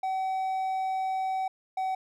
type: tone pair in turn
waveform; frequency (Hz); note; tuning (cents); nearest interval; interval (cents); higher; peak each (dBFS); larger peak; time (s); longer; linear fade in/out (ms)
triangle; 760 / 757.2; F#5 / F#5; +46 / +40; unison; 6; first; -25; neither; 0.03-1.48 / 1.77-1.95; first; 5
effects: none